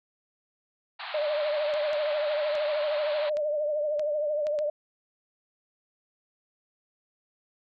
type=band-pass noise; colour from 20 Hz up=pink; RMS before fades=-38 dBFS; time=0.99-3.3 s; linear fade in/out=10 ms; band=680 to 4400 Hz; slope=96 dB/octave
type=tone with vibrato; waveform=sine; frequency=599 Hz; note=D5; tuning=34 cents sharp; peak=-25 dBFS; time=1.14-4.7 s; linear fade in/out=5 ms; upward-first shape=triangle; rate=13 Hz; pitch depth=68 cents each way
type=clicks; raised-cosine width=0.2 ms; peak=-24 dBFS; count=7; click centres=1.739 / 1.932 / 2.553 / 3.37 / 3.995 / 4.469 / 4.589 s
effects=none